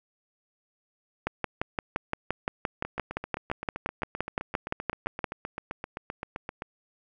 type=two click trains; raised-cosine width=0.5 ms; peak=-12 / -19 dBFS; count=24 / 30; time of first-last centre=1.27-5.242 / 2.85-6.621 s; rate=5.79 / 7.69 Hz; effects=none